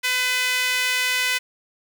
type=tone with high-pass filter; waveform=sawtooth; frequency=503 Hz; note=B4; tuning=32 cents sharp; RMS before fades=-22 dBFS; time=0.03-1.39 s; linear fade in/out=20 ms; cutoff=2100 Hz; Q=2; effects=none